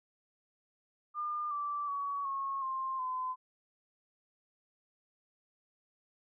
sine tone with pitch steps, 1205 / 1166 / 1128.2 / 1091.7 / 1056.3 / 1022.1 Hz, D6 / D6 / C#6 / C#6 / C6 / C6, +44 / -13 / +30 / -27 / +16 / -41 cents, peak -33 dBFS, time 1.14-3.36 s, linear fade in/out 50 ms, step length 370 ms, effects none

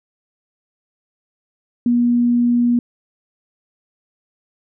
sine tone, 240.4 Hz, B3, 46 cents flat, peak -12 dBFS, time 1.86-2.79 s, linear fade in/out 2 ms, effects none

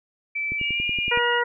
sine tone with pitch glide, 2319 to 2411 Hz, D7 to D7, -22 to +45 cents, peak -24 dBFS, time 0.35-1.19 s, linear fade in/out 10 ms, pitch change +67 cents, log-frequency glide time 0.69-0.83 s
click train, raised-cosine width 3 ms, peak -22 dBFS, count 8, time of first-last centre 0.52-1.174 s, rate 10.7 Hz
sine tone with vibrato, 2855 Hz, F7, 37 cents sharp, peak -27 dBFS, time 0.58-1.42 s, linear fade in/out 50 ms, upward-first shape square, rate 13 Hz, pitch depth 8 cents each way
harmonic tone, 479.6 Hz, A#4, 49 cents sharp, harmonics 1 / 2 / 3 / 4, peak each -25 / -25 / -25 / -25 dBFS, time 1.11-1.44 s, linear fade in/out 10 ms
effects none

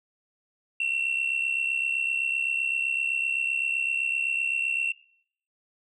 sine tone with amplitude modulation, 2717 Hz, F7, 48 cents flat, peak -19 dBFS, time 0.8-4.92 s, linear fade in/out 5 ms, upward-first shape sine, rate 67.8 Hz, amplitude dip 80%, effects noise-tail reverb RT60 0.6 s tail -20 dB re dry + tanh soft clip ceiling -20 dBFS

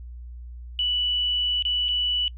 sine tone with dropouts, 2960 Hz, F#7, in tune, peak -21 dBFS, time 0.79-2.28 s, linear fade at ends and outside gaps 1 ms, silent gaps 1.624-1.651 / 1.884-1.888 s, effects noise-tail reverb RT60 0.1 s tail -24 dB re dry + added 60 Hz sine -36 dBFS peak until 2.37 s

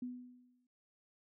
sine tone with exponential decay, 248.3 Hz, B3, 9 cents sharp, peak -37 dBFS, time 0.02-0.67 s, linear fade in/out 5 ms, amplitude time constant 140 ms, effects none

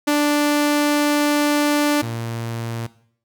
sawtooth tone pair in turn, 293.7 / 115.68 Hz, D4 / A#2, 0 / -13 cents, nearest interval octave + major third, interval 1613 cents, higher first, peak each -11 / -21 dBFS, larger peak first, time 0.07-2.02 / 2.02-2.87 s, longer first, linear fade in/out 10 ms, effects noise-tail reverb RT60 0.6 s tail -17 dB re dry

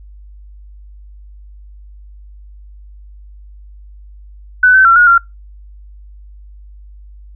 sine tone with pitch steps, 1498 / 1534 / 1360 / 1443 / 1381 Hz, F#6 / G6 / F6 / F#6 / F6, +21 / -38 / -46 / -44 / -20 cents, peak -4 dBFS, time 4.63-5.18 s, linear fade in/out 5 ms, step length 110 ms, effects noise-tail reverb RT60 0.2 s tail -25 dB re dry + added 50 Hz sine -34 dBFS peak until 7.35 s

